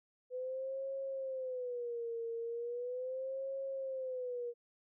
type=tone with vibrato; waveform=sine; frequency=499.4 Hz; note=B4; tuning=19 cents sharp; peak=-37 dBFS; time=0.3-4.54 s; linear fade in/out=50 ms; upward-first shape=sine; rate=0.38 Hz; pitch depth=140 cents each way; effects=none